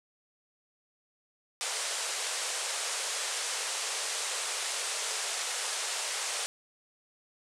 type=band-pass noise; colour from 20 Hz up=white; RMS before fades=-34 dBFS; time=1.61-6.46 s; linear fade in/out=0 ms; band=420 to 9500 Hz; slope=48 dB/octave; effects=none